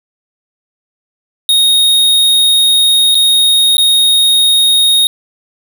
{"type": "tone with dropouts", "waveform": "square", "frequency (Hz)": 3729, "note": "A#7", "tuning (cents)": 0, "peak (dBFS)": -7, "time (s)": [1.49, 5.07], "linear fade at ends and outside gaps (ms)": 1, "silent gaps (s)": [[3.146, 3.152], [3.769, 3.781]], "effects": []}